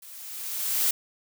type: noise with level ramp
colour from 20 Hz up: blue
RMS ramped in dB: -46 to -22 dBFS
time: 0.02-0.91 s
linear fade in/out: 5 ms
effects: none